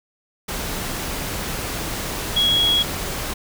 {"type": "tone in noise", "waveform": "sine", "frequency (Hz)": 3322, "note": "G#7", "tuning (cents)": 0, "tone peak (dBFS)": -15, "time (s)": [2.36, 2.83], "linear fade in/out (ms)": 10, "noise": "pink", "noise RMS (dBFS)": -27, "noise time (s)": [0.48, 3.34], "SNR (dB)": 9, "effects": []}